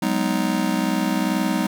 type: chord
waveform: square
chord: G# minor seventh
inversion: third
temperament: just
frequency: 186.89 / 207.7 / 249.2 / 311.5 Hz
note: F#3 / G#3 / B3 / D#4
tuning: +18 / 0 / +16 / +2 cents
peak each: -26 dBFS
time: 0.02-1.67 s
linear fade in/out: 5 ms
effects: none